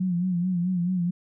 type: tone with vibrato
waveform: sine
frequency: 179.1 Hz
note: F3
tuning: 44 cents sharp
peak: -22 dBFS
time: 0-1.11 s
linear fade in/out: 10 ms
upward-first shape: sine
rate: 4.6 Hz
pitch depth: 73 cents each way
effects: none